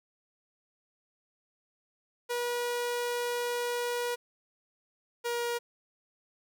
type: tone pair in turn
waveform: sawtooth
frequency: 482.9 / 475.7 Hz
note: B4 / A#4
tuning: -39 / +35 cents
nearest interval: unison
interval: 26 cents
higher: first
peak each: -26 dBFS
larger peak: neither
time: 2.29-4.16 / 5.24-5.59 s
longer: first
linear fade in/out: 20 ms
effects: none